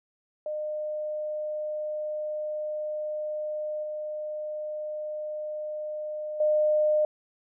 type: tone with level steps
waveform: sine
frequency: 608 Hz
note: D#5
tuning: 40 cents flat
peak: -29 / -31 / -20 dBFS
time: 0.46-7.05 s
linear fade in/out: 2 ms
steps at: 3.83 / 6.4 s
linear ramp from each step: 5 ms
effects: none